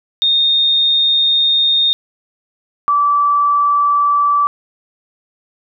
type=tone pair in turn; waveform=sine; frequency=3678 / 1158.5 Hz; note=A#7 / D6; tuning=-24 / -24 cents; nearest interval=octave + minor sixth; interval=2000 cents; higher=first; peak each=-10 dBFS; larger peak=neither; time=0.22-1.93 / 2.88-4.47 s; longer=first; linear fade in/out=0 ms; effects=none